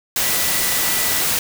sine tone in noise, 1969 Hz, B6, 6 cents flat, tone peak -29 dBFS, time 0.22-1.22 s, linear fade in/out 2 ms, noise white, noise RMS -19 dBFS, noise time 0.16-1.39 s, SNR -13 dB, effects none

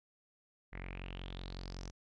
sawtooth tone with low-pass filter sweep, 45.37 Hz, F#1, 33 cents flat, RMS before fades -45 dBFS, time 0.72-1.91 s, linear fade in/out 20 ms, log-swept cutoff 2000 to 6000 Hz, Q 6.2, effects none

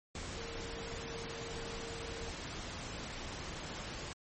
sine tone in noise, 460.6 Hz, A#4, 21 cents flat, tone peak -46 dBFS, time 0.37-2.29 s, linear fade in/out 2 ms, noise pink, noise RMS -43 dBFS, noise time 0.15-4.13 s, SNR -6 dB, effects MP3 32 kbps

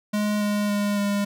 square tone with pitch steps, 209.1 / 206.9 / 204.8 / 202.7 Hz, G#3 / G#3 / G#3 / G#3, +12 / -6 / -24 / -42 cents, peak -22 dBFS, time 0.13-1.25 s, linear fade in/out 10 ms, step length 280 ms, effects none

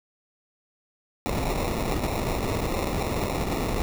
pink noise with sample-and-hold, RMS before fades -27 dBFS, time 1.26-3.82 s, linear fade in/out 0 ms, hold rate 1575 Hz, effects none

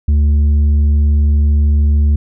sine tone with tanh clipping, 73.5 Hz, D2, 2 cents sharp, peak -9 dBFS, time 0.08-2.16 s, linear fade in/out 5 ms, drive 5 dB, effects none

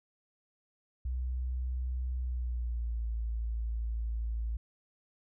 sine tone with pitch glide, 62.8 to 56.27 Hz, B1 to A1, +30 to +40 cents, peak -31 dBFS, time 1.05-4.57 s, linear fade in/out 5 ms, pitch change -190 cents, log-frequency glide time 2.19-3.08 s, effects none

